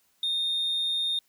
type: tone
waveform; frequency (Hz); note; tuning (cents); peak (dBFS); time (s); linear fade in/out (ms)
sine; 3665; A#7; -30; -23; 0.23-1.19; 2
effects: tanh soft clip ceiling -23 dBFS + white hiss -68 dBFS RMS until 1.28 s